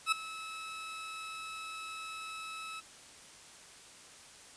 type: tone with ADSR envelope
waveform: 20% pulse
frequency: 1300 Hz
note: E6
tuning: 24 cents flat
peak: -19 dBFS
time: 0.06-2.81 s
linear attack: 60 ms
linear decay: 7 ms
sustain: -17 dB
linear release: 21 ms
effects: white hiss -54 dBFS RMS until 4.56 s + resampled to 22050 Hz

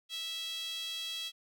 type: tone with high-pass filter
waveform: sawtooth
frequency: 657 Hz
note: E5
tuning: 6 cents flat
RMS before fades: -39 dBFS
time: 0.09-1.32 s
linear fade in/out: 50 ms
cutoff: 3400 Hz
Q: 5.9
effects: none

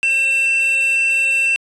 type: tone with quantisation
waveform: triangle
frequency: 2689 Hz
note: E7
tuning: 34 cents sharp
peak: -12 dBFS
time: 0.03-1.56 s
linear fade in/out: 0 ms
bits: 4
effects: resampled to 24000 Hz

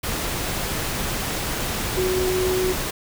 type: tone in noise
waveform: sine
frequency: 370 Hz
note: F#4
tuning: in tune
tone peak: -20 dBFS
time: 1.97-2.73 s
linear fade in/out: 10 ms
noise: pink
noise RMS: -26 dBFS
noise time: 0.03-2.91 s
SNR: +3 dB
effects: none

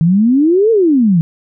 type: exponential two-way sweep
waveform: sine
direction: up then down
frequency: 156.6 to 466.2 to 156.6 Hz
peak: -7 dBFS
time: 0.01-1.21 s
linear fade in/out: 0 ms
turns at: 0.71 s
effects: none

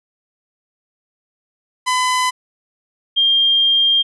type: tone pair in turn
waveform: sawtooth / sine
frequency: 1009 / 3203 Hz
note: B5 / G7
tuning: +37 / +37 cents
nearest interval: octave + minor sixth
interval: 2000 cents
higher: second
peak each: -11 dBFS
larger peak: neither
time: 1.86-2.31 / 3.16-4.03 s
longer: second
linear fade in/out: 20 ms
effects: resampled to 24000 Hz

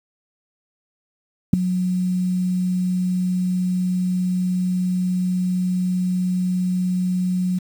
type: tone with ADSR envelope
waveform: sine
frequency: 182.3 Hz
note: F#3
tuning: 25 cents flat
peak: -3 dBFS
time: 1.53-7.59 s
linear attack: 7 ms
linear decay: 4 ms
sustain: -15 dB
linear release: 10 ms
effects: 7-bit

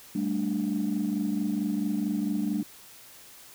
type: chord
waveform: sine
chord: G suspended second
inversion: none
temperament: just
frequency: 196 / 220.5 / 294 Hz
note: G3 / A3 / D4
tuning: 0 / +4 / +2 cents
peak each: -29 dBFS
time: 0.15-2.63 s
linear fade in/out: 5 ms
effects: tanh soft clip ceiling -19 dBFS + white hiss -50 dBFS RMS until 3.54 s

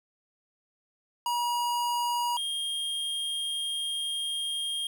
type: tone pair in turn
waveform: square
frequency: 959 / 3226 Hz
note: A#5 / G7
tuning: +49 / +49 cents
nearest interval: octave + major sixth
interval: 2100 cents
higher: second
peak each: -27 / -30 dBFS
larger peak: first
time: 1.26-2.37 / 2.37-4.87 s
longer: second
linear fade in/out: 2 ms
effects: 10-bit

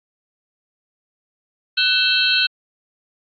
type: tone cluster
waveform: sine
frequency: 1497 / 2649 / 3158 / 3924 / 4255 Hz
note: F#6 / E7 / G7 / B7 / C8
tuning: +20 / +8 / +12 / -12 / +28 cents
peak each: -21 dBFS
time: 1.77-2.47 s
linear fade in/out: 10 ms
effects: AAC 48 kbps

